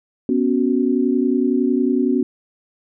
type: chord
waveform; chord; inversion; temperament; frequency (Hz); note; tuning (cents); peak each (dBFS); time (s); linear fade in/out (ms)
sine; B suspended second; none; just; 246.9 / 277.8 / 370.4; B3 / C#4 / F#4; 0 / +4 / +2; -18 / -19 / -21; 0.29-2.23; 2
effects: none